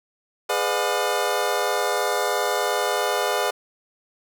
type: chord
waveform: 25% pulse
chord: G# diminished seventh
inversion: none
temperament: just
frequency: 415.3 / 498.4 / 598 / 717.6 Hz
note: G#4 / B4 / D5 / F5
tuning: 0 / +16 / +31 / +47 cents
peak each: -23 dBFS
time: 0.49-3.51 s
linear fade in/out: 10 ms
effects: none